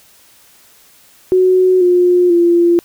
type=tone with pitch steps; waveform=sine; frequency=370 / 356.8 / 344 Hz; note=F#4 / F4 / F4; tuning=0 / +37 / -26 cents; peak=-7 dBFS; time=1.32-2.79 s; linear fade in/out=0 ms; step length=490 ms; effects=white hiss -47 dBFS RMS until 2.84 s